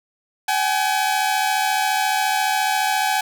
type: tone pair together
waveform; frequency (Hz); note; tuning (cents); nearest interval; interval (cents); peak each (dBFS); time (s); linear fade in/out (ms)
sawtooth; 766.6 / 841; G5 / G#5; -39 / +22; major second; 161; -17; 0.48-3.21; 5
effects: none